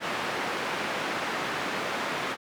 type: band-pass noise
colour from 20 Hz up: white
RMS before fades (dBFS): -31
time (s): 0-2.37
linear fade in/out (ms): 50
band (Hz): 180 to 1900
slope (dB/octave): 12
effects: none